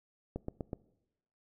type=click train; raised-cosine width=2 ms; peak=-23 dBFS; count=4; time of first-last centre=0.36-0.732 s; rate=8.07 Hz; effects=noise-tail reverb RT60 0.9 s tail -21 dB re dry